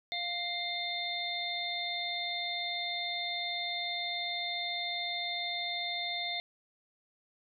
harmonic tone with a mistuned harmonic, 698.5 Hz, F5, in tune, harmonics 1 / 3 / 5 / 6, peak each -40 / -38 / -36 / -41 dBFS, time 0.12-6.4 s, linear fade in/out 0 ms, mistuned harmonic 5, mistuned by +59 cents, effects none

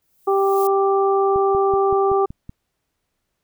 violet noise with exponential growth, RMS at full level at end -30 dBFS, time 0.02-0.67 s, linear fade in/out 0 ms, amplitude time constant 140 ms
harmonic tone, 392 Hz, G4, in tune, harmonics 1 / 2 / 3, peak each -16 / -21 / -23 dBFS, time 0.27-2.26 s, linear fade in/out 10 ms
click train, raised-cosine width 5 ms, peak -21 dBFS, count 7, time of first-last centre 1.36-2.494 s, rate 5.29 Hz
effects pink hiss -75 dBFS RMS until 3.43 s

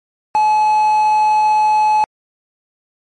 triangle tone with quantisation, 855 Hz, A5, 50 cents flat, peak -8 dBFS, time 0.35-2.04 s, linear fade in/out 0 ms, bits 6, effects MP3 48 kbps

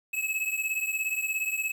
square beating tone pair, 2576 / 2593 Hz, E7 / E7, -41 / -29 cents, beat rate 17 Hz, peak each -30 / -33 dBFS, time 0.13-1.72 s, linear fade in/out 10 ms, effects 9-bit

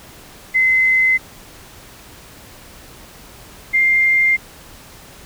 sine tone pair in turn, 2052 / 2104 Hz, C7 / C7, -34 / +9 cents, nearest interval unison, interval 43 cents, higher second, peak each -11 dBFS, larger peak neither, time 0.54-1.18 / 3.73-4.37 s, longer neither, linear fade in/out 20 ms, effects pink hiss -41 dBFS RMS until 5.25 s

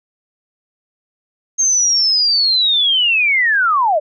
sine linear sweep, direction down, 6440 to 564 Hz, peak -11 dBFS, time 1.58-4 s, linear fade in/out 20 ms, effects none

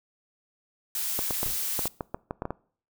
blue noise, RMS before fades -30 dBFS, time 0.95-1.88 s, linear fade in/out 2 ms
clicks, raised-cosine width 1 ms, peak -16 dBFS, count 11, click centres 1.191 / 1.308 / 1.431 / 1.792 / 1.856 / 2.008 / 2.145 / 2.309 / 2.421 / 2.454 / 2.506 s
brown noise with exponential decay, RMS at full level -31 dBFS, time 1.46-1.63 s, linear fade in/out 1 ms, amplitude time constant 35 ms
effects noise-tail reverb RT60 0.5 s tail -23 dB re dry

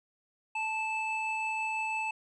triangle tone pair together, 878 / 2628 Hz, A5 / E7, -4 / -6 cents, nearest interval octave + perfect fifth, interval 1898 cents, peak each -32 / -31 dBFS, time 0.55-2.11 s, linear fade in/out 5 ms, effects resampled to 22050 Hz

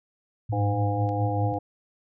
sine tone with vibrato, 106.9 Hz, A2, 49 cents flat, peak -24 dBFS, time 0.49-1.53 s, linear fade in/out 10 ms, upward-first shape square, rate 4.3 Hz, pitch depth 39 cents each way
harmonic tone, 101.8 Hz, G#2, 34 cents flat, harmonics 1 / 3 / 5 / 7 / 8, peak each -32 / -32 / -32 / -32 / -32 dBFS, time 0.52-1.59 s, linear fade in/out 10 ms
clicks, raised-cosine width 0.2 ms, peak -32 / -41 dBFS, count 2, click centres 1.091 / 1.54 s
effects none

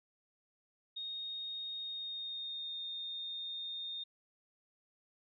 sine tone with pitch glide, 3716 to 3663 Hz, A#7 to A#7, -6 to -31 cents, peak -39 dBFS, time 0.96-4.04 s, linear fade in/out 10 ms, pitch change -25 cents, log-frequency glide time 1.8-2.82 s, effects none

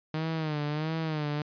sawtooth tone with vibrato, 154.5 Hz, D#3, 12 cents flat, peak -25 dBFS, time 0.14-1.42 s, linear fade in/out 2 ms, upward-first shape sine, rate 1.5 Hz, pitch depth 84 cents each way, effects resampled to 11025 Hz

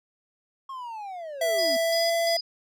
triangle linear sweep, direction down, 1091 to 240.4 Hz, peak -32 dBFS, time 0.69-1.77 s, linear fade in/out 5 ms
square tone with pitch glide, 662 to 671.6 Hz, E5 to E5, +7 to +32 cents, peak -23 dBFS, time 1.41-2.37 s, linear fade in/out 5 ms, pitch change +25 cents, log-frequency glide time 1.84-2.07 s
sine tone with tremolo, 4942 Hz, D#8, 13 cents flat, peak -27 dBFS, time 1.58-2.41 s, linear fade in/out 10 ms, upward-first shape square, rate 2.9 Hz, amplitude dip 80%
effects none

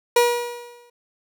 30% pulse tone with exponential decay, 480.2 Hz, B4, 49 cents flat, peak -9 dBFS, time 0.16-0.9 s, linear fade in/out 5 ms, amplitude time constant 160 ms, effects none

